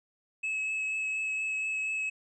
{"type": "tone with vibrato", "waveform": "triangle", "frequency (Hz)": 2583, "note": "E7", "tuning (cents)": -36, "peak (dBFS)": -28, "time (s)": [0.43, 2.1], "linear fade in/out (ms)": 10, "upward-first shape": "triangle", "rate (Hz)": 4.2, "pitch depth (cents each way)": 12, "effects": ["resampled to 22050 Hz"]}